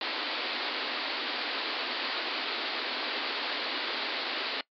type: band-pass noise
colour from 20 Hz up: white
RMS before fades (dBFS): -33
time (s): 0.01-4.61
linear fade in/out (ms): 2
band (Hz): 240 to 4700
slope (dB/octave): 96
effects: noise-tail reverb RT60 0.1 s tail -21 dB re dry + MP3 96 kbps